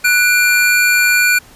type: tone pair together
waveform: square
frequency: 1480 / 2382 Hz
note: F#6 / D7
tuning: 0 / +24 cents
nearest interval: minor sixth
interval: 824 cents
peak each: -13 dBFS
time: 0.04-1.39 s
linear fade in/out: 10 ms
effects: pink hiss -43 dBFS RMS until 1.55 s + resampled to 32000 Hz